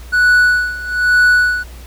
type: tone with tremolo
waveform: triangle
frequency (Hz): 1477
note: F#6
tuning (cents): -3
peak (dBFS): -5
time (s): 0.12-1.64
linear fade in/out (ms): 20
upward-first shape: sine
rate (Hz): 1.1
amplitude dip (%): 85
effects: added 60 Hz sine -31 dBFS peak until 1.86 s + pink hiss -41 dBFS RMS until 1.86 s